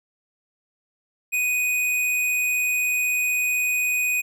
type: tone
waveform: square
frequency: 2489 Hz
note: D#7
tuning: in tune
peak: -21 dBFS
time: 1.32-4.22 s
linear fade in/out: 20 ms
effects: none